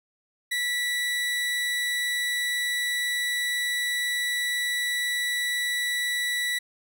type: tone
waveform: 30% pulse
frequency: 1954 Hz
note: B6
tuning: 19 cents flat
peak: -22 dBFS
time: 0.51-6.59 s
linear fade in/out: 10 ms
effects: none